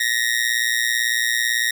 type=tone with amplitude modulation; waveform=sawtooth; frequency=1870 Hz; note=A#6; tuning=5 cents sharp; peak=-11 dBFS; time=0-1.71 s; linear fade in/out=5 ms; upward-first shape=sine; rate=118 Hz; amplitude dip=85%; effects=none